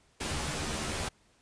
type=noise with comb filter; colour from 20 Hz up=pink; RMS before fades=-34 dBFS; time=0.2-1.09 s; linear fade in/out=10 ms; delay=13 ms; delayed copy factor=+1; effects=pink hiss -66 dBFS RMS until 1.41 s + resampled to 22050 Hz